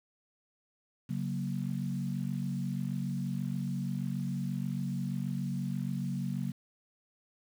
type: chord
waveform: sine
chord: F# major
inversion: second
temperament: equal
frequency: 138.59 / 185 / 233.1 Hz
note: C#3 / F#3 / A#3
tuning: 0 / 0 / 0 cents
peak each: -35 / -35 / -38 dBFS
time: 1.09-6.52 s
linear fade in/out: 10 ms
effects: 9-bit